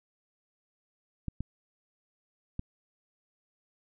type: clicks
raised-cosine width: 5 ms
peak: -21 dBFS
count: 3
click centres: 1.283 / 1.406 / 2.594 s
effects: none